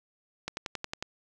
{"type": "click train", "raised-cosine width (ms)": 0.2, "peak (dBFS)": -16, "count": 7, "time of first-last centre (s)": [0.48, 1.025], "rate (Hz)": 11, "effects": []}